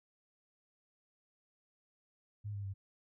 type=tone with pitch steps; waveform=sine; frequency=103.9 / 100.71 / 97.62 Hz; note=G#2 / G2 / G2; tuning=+1 / +47 / -7 cents; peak=-38 dBFS; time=2.44-2.74 s; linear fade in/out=20 ms; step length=100 ms; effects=none